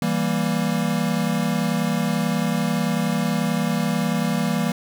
square chord, E diminished, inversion none, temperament equal with one note detuned, 164.81 / 196 / 234.3 Hz, E3 / G3 / Bb3, 0 / 0 / +9 cents, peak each -25 dBFS, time 0.02-4.72 s, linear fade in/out 2 ms, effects none

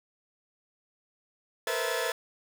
sawtooth tone cluster, 458 / 486.2 / 519 / 655 / 1721 Hz, A#4 / B4 / C5 / E5 / A6, -31 / -27 / -14 / -11 / -39 cents, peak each -31 dBFS, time 1.67-2.12 s, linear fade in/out 2 ms, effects none

